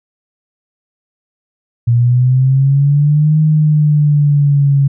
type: linear two-way sweep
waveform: sine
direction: up then down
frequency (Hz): 117.1 to 155.56 to 138.4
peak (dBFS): -7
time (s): 1.87-4.88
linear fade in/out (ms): 10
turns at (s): 3.4
effects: none